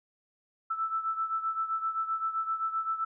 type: beating tone pair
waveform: sine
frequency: 1318.5 / 1326.2 Hz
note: E6 / E6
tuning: 0 / +10 cents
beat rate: 7.7 Hz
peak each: -30 / -35 dBFS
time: 0.7-3.05 s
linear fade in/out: 10 ms
effects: none